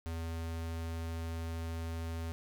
square tone, 82.41 Hz, E2, in tune, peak -37 dBFS, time 0.06-2.32 s, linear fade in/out 0 ms, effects none

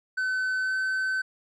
triangle tone with pitch glide, 1518 to 1528.6 Hz, F#6 to G6, +44 to -44 cents, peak -23 dBFS, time 0.17-1.22 s, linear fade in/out 10 ms, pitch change +12 cents, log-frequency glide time 0.6-0.75 s, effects resampled to 24000 Hz

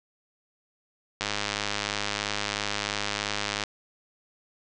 click train, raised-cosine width 0.2 ms, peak -10 dBFS, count 251, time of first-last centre 1.21-3.637 s, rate 103 Hz, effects resampled to 22050 Hz + 8-bit

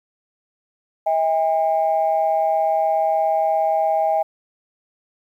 sine tone pair together, 641.9 / 805 Hz, E5 / G5, -46 / +46 cents, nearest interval major third, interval 392 cents, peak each -18 dBFS, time 1.06-4.23 s, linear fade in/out 10 ms, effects tanh soft clip ceiling -9 dBFS + 9-bit

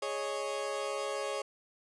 30% pulse chord, Ab suspended fourth, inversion none, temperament equal, 415.3 / 554.4 / 622.3 Hz, Ab4 / Db5 / Eb5, 0 / 0 / 0 cents, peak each -36 / -33 / -39 dBFS, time 0.02-1.42 s, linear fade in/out 5 ms, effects resampled to 24000 Hz + 11-bit

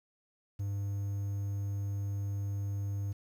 triangle tone with quantisation, 100 Hz, G2, 35 cents sharp, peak -30 dBFS, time 0.59-3.13 s, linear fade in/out 10 ms, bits 10, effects none

